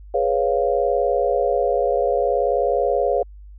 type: chord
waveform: sine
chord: C# dominant seventh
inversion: second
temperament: equal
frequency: 415.3 / 493.9 / 554.4 / 698.5 Hz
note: G#4 / B4 / C#5 / E#5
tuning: 0 / 0 / 0 / 0 cents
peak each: -23 / -22 / -21 / -23 dBFS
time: 0.14-3.23 s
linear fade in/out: 5 ms
effects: added 50 Hz sine -38 dBFS peak until 3.58 s